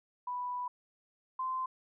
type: tone pair in turn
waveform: sine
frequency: 987.8 / 1035.9 Hz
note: B5 / C6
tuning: 0 / -18 cents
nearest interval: minor second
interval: 82 cents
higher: second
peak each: -34 / -32 dBFS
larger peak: second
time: 0.27-0.68 / 1.39-1.66 s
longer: first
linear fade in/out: 5 ms
effects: none